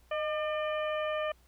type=harmonic tone with a mistuned harmonic; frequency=601 Hz; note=D5; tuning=40 cents sharp; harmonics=1 / 2 / 3 / 4 / 5; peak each=-31 / -37 / -41 / -43 / -45 dBFS; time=0.11-1.32 s; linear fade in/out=5 ms; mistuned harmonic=1; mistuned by=+42 cents; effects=added 60 Hz sine -60 dBFS peak until 1.47 s + pink hiss -67 dBFS RMS until 1.47 s